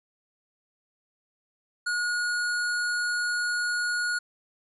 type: tone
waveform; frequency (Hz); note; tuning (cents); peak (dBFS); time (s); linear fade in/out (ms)
square; 1445; F#6; -41; -26; 1.86-4.19; 10
effects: resampled to 24000 Hz